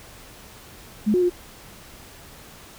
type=tone with pitch steps; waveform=sine; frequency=211.4 / 361.8 / 354.7 Hz; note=G#3 / F#4 / F4; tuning=+31 / -39 / +27 cents; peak=-16 dBFS; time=1.06-1.3 s; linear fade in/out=20 ms; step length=80 ms; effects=pink hiss -45 dBFS RMS until 2.78 s